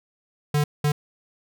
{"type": "tone bursts at uneven times", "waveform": "square", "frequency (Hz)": 147.5, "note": "D3", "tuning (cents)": 8, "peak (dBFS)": -19, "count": 2, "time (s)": [[0.54, 0.64], [0.84, 0.92]], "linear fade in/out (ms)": 5, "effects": []}